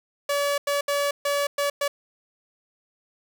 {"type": "tone bursts at uneven times", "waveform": "sawtooth", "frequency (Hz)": 571, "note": "D5", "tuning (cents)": -49, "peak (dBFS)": -18, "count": 6, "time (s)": [[0.29, 0.58], [0.67, 0.81], [0.88, 1.11], [1.25, 1.47], [1.58, 1.7], [1.81, 1.88]], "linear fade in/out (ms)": 5, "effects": []}